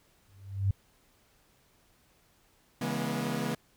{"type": "tone with exponential growth", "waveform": "sine", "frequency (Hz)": 98, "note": "G2", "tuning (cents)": 0, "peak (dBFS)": -21, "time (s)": [0.28, 0.71], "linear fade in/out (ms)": 5, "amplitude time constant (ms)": 92}
{"type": "chord", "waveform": "sawtooth", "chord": "C# minor seventh", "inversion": "none", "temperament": "equal with one note detuned", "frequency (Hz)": [138.59, 164.81, 207.7, 241.2], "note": ["C#3", "E3", "G#3", "B3"], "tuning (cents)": [0, 0, 0, -41], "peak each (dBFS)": [-33, -33, -32, -30], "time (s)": [2.81, 3.55], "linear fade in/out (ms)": 5}
{"effects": ["pink hiss -66 dBFS RMS until 3.76 s"]}